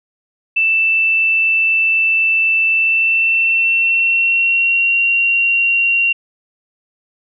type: tone with pitch glide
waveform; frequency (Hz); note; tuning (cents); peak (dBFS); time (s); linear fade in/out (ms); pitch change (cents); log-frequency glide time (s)
sine; 2656 to 2754; E7 to F7; +12 to -25; -11; 0.56-6.13; 10; +63; 2.7-4.98
effects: none